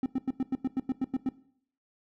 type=tone bursts; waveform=triangle; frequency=261.6 Hz; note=C4; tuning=in tune; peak=-23 dBFS; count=11; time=0.03-1.29 s; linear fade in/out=2 ms; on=30 ms; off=93 ms; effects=noise-tail reverb RT60 0.6 s tail -17 dB re dry